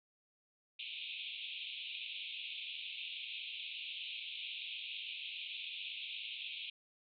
pink band-pass noise, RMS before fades -45 dBFS, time 0.79-6.7 s, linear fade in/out 5 ms, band 2400 to 3800 Hz, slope 96 dB/octave, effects none

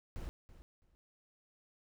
brown noise with echo, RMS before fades -42 dBFS, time 0.16-0.29 s, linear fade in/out 0 ms, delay 330 ms, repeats 2, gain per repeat -14 dB, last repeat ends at 0.95 s, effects none

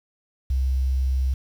sine tone with quantisation, 65.41 Hz, C2, in tune, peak -19 dBFS, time 0.5-1.34 s, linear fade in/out 5 ms, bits 8, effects none

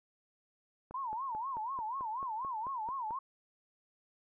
click train, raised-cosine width 1 ms, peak -33 dBFS, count 11, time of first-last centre 0.91-3.108 s, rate 4.55 Hz
sine tone with vibrato, 970 Hz, B5, 31 cents flat, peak -35 dBFS, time 0.94-3.19 s, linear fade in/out 5 ms, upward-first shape sine, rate 4.1 Hz, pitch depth 220 cents each way
effects none

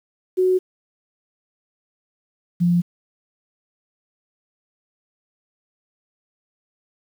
sine tone pair in turn, 370 / 174.21 Hz, F#4 / F3, 0 / -4 cents, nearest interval octave + minor second, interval 1304 cents, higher first, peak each -14 dBFS, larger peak neither, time 0.37-0.59 / 2.6-2.82 s, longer neither, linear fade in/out 20 ms, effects 8-bit

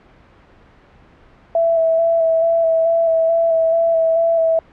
sine tone with vibrato, 659.3 Hz, E5, in tune, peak -12 dBFS, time 1.55-4.59 s, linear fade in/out 2 ms, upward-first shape square, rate 2.3 Hz, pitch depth 17 cents each way, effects pink hiss -48 dBFS RMS until 4.72 s + low-pass 2000 Hz 12 dB/octave

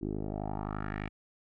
10% pulse tone with low-pass filter sweep, 51.6 Hz, G#1, 10 cents flat, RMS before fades -36 dBFS, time 0.01-1.09 s, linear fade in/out 20 ms, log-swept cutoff 330 to 2400 Hz, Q 3.2, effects none

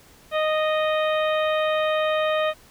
harmonic tone, 620 Hz, D#5, 6 cents flat, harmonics 1 / 2 / 3 / 4 / 5 / 6, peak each -21 / -27 / -31 / -33 / -35 / -37 dBFS, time 0.31-2.54 s, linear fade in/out 50 ms, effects pink hiss -52 dBFS RMS until 2.7 s

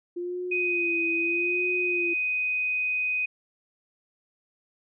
sine tone with vibrato, 347.8 Hz, F4, 7 cents flat, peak -29 dBFS, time 0.16-2.14 s, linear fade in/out 10 ms, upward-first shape sine, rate 0.8 Hz, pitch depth 66 cents each way
sine tone, 2500 Hz, D#7, 8 cents sharp, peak -24 dBFS, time 0.51-3.26 s, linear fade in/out 10 ms
effects none

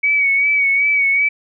sine tone with vibrato, 2256 Hz, C#7, 30 cents sharp, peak -12 dBFS, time 0.03-1.29 s, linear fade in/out 10 ms, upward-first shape sine, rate 2.6 Hz, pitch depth 41 cents each way, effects none

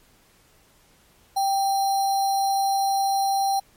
sine tone with sample-and-hold, 784 Hz, G5, in tune, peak -19 dBFS, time 1.36-3.6 s, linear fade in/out 10 ms, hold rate 4900 Hz, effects pink hiss -58 dBFS RMS until 3.76 s + MP3 64 kbps

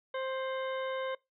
harmonic tone with a mistuned harmonic, 526 Hz, C5, 9 cents sharp, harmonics 1 / 2 / 3 / 4 / 6 / 7, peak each -34 / -40 / -44 / -46 / -50 / -51 dBFS, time 0.14-1.15 s, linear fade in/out 5 ms, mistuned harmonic 6, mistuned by -58 cents, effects noise-tail reverb RT60 0.2 s tail -22 dB re dry

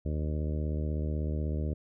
harmonic tone, 76.2 Hz, D#2, 36 cents flat, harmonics 1 / 2 / 3 / 4 / 5 / 6 / 7 / 8, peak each -30 / -36 / -40 / -42 / -44 / -46 / -47 / -48 dBFS, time 0.05-1.74 s, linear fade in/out 10 ms, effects none

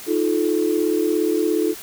sine tone cluster, 313.6 / 350.7 / 433.9 Hz, D#4 / F4 / A4, +14 / +7 / -24 cents, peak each -21 dBFS, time 0.06-1.75 s, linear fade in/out 50 ms, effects tanh soft clip ceiling -7 dBFS + white hiss -37 dBFS RMS until 1.82 s

